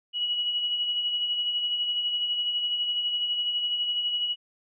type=tone with tremolo; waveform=sine; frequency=2921 Hz; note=F#7; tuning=23 cents flat; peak=-23 dBFS; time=0.13-4.36 s; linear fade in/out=50 ms; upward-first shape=sine; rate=12 Hz; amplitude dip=40%; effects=none